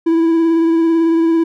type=tone with vibrato; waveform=triangle; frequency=329.6 Hz; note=E4; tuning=in tune; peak=-8 dBFS; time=0.06-1.44 s; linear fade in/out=10 ms; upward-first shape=triangle; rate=18 Hz; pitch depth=27 cents each way; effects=none